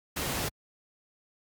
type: noise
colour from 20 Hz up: pink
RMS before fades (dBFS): -31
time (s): 0.16-0.49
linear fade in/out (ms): 10
effects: high-pass 60 Hz 12 dB/octave + Opus 48 kbps